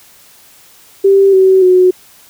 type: tone with pitch steps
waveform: sine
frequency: 392 / 379.1 / 366.6 Hz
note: G4 / F#4 / F#4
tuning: 0 / +42 / -16 cents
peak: -4 dBFS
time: 1.04-1.91 s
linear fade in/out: 10 ms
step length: 290 ms
effects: white hiss -43 dBFS RMS until 2.29 s